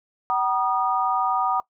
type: tone cluster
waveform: sine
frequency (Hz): 760 / 956 / 1228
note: F#5 / A#5 / D#6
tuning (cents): +46 / +43 / -23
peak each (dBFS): -24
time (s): 0.3-1.6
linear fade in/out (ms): 0
effects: noise-tail reverb RT60 0.1 s tail -20 dB re dry